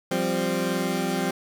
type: chord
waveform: 20% pulse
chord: F suspended second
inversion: none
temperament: equal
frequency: 174.61 / 196 / 261.6 Hz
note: F3 / G3 / C4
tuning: 0 / 0 / 0 cents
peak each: -23 dBFS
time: 0.11-1.31 s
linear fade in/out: 5 ms
effects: 8-bit